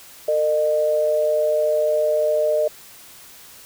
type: tone pair together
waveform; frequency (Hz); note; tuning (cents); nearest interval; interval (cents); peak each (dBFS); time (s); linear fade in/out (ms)
sine; 453.5 / 609; A#4 / D#5; -48 / -37; perfect fourth; 511; -23 / -17; 0.28-2.68; 5
effects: white hiss -44 dBFS RMS until 3.65 s